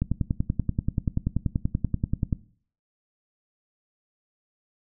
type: click train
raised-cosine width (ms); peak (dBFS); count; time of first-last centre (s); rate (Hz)
5; -11; 25; 0.02-2.328; 10.4
effects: noise-tail reverb RT60 0.5 s tail -19 dB re dry